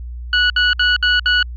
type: tone bursts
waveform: 25% pulse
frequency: 1470 Hz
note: F#6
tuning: 12 cents flat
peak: -8 dBFS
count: 5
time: 0.33-1.428 s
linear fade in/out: 2 ms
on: 170 ms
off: 62 ms
effects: added 60 Hz sine -26 dBFS peak until 1.56 s + resampled to 11025 Hz